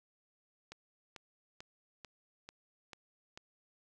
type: click train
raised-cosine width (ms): 0.2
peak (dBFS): -30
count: 7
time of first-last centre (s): 0.72-3.375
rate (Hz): 2.26
effects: none